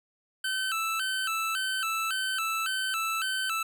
25% pulse tone with vibrato, 1423 Hz, F6, 32 cents sharp, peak -24 dBFS, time 0.44-3.63 s, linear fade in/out 5 ms, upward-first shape square, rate 1.8 Hz, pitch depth 130 cents each way, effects none

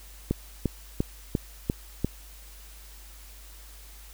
click train, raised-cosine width 3 ms, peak -11 dBFS, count 6, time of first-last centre 0.31-2.046 s, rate 2.88 Hz, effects added 50 Hz sine -46 dBFS peak until 4.13 s + white hiss -51 dBFS RMS until 4.13 s

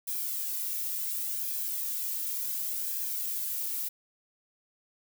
violet noise with flanger, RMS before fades -33 dBFS, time 0.07-3.89 s, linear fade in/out 10 ms, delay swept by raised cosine 1.2 to 2.2 ms, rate 0.69 Hz, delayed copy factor +0.55, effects none

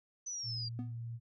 sine linear sweep, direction down, 6080 to 4699 Hz, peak -38 dBFS, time 0.26-0.69 s, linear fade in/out 10 ms
sine tone, 116.54 Hz, A#2, in tune, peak -39 dBFS, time 0.43-1.2 s, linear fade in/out 50 ms
triangle tone with exponential decay, 246.9 Hz, B3, in tune, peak -33 dBFS, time 0.79-0.98 s, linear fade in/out 0 ms, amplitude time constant 40 ms
effects none

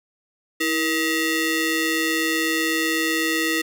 sawtooth ring-modulated tone, 796 Hz, G5, 26 cents sharp, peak -13 dBFS, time 0.6-3.62 s, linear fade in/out 10 ms, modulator 1120 Hz, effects none

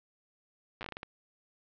slowing click train, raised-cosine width 0.3 ms, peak -23 dBFS, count 9, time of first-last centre 0.81-1.031 s, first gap 8 ms, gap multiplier 1.34, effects low-pass 4000 Hz 12 dB/octave

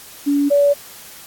sine tone pair in turn, 285.2 / 571.9 Hz, C#4 / D5, +49 / -46 cents, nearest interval octave, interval 1205 cents, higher second, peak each -13 / -10 dBFS, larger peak second, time 0.26-0.5 / 0.5-0.74 s, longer neither, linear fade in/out 20 ms, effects white hiss -39 dBFS RMS until 1.26 s + AAC 64 kbps

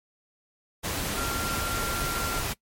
sine tone in noise, 1379 Hz, F6, 22 cents flat, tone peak -31 dBFS, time 1.16-2.42 s, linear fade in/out 20 ms, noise pink, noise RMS -30 dBFS, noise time 0.83-2.54 s, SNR -4 dB, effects noise-tail reverb RT60 0.1 s tail -22 dB re dry + MP3 64 kbps

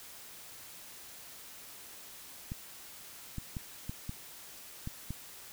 clicks, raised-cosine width 5 ms, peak -25 dBFS, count 7, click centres 2.519 / 3.383 / 3.568 / 3.895 / 4.094 / 4.874 / 5.106 s, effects white hiss -50 dBFS RMS until 5.52 s

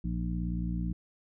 harmonic tone with a mistuned harmonic, 58.27 Hz, A#1, in tune, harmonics 1 / 2 / 3 / 4 / 5, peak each -33 / -40 / -33 / -42 / -42 dBFS, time 0.04-0.93 s, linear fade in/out 5 ms, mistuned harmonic 5, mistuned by +61 cents, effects none

